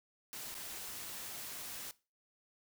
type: noise with dropouts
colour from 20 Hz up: white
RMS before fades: -45 dBFS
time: 0.33-1.91 s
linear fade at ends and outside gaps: 0 ms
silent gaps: 0.543-0.551 s
effects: noise-tail reverb RT60 0.3 s tail -19 dB re dry